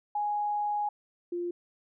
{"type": "tone pair in turn", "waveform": "sine", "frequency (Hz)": [830.6, 349.2], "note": ["G#5", "F4"], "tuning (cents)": [0, 0], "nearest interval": "octave + minor third", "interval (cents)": 1500, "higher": "first", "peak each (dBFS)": [-27, -30], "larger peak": "first", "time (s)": [[0.15, 0.89], [1.32, 1.51]], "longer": "first", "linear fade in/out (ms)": 5, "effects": []}